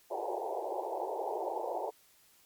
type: band-pass noise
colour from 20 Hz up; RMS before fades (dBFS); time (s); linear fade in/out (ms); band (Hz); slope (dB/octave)
white; -36; 0.1-1.91; 20; 350 to 920; 96
effects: white hiss -64 dBFS RMS until 2.45 s + MP3 96 kbps